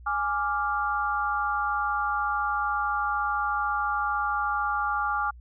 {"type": "chord", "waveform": "sine", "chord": "D diminished", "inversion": "second", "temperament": "equal", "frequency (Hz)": [830.6, 1174.7, 1396.9], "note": ["Ab5", "D6", "F6"], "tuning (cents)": [0, 0, 0], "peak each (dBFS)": [-29, -28, -29], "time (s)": [0.06, 5.31], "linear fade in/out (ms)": 10, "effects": ["added 60 Hz sine -44 dBFS peak until 5.4 s"]}